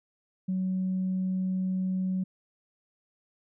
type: tone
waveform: sine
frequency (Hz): 186.6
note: F#3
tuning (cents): +15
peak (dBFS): -25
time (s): 0.48-2.24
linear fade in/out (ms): 10
effects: tanh soft clip ceiling -22 dBFS